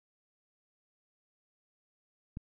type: click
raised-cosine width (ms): 5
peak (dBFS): -27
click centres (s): 2.371
effects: none